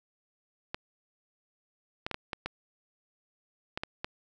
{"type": "clicks", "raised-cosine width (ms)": 0.3, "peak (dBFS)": -17, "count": 9, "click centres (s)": [0.745, 2.065, 2.113, 2.144, 2.332, 2.46, 3.775, 3.835, 4.045], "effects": []}